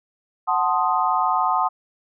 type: chord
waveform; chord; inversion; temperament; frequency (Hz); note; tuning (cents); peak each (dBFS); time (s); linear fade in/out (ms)
sine; F# diminished seventh; none; equal; 740 / 880 / 1046.5 / 1244.5; F#5 / A5 / C6 / Eb6; 0 / 0 / 0 / 0; -23; 0.47-1.69; 20
effects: none